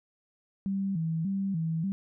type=tone with vibrato; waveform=sine; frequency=178 Hz; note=F3; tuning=33 cents sharp; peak=-27 dBFS; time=0.66-1.92 s; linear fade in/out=0 ms; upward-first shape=square; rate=1.7 Hz; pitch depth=160 cents each way; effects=none